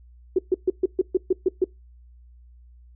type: tone bursts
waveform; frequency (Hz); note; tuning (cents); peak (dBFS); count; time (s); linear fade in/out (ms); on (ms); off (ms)
sine; 370; F#4; 0; -15; 9; 0.36-1.643; 5; 27; 130
effects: noise-tail reverb RT60 0.2 s tail -23 dB re dry + added 60 Hz sine -47 dBFS peak until 2.95 s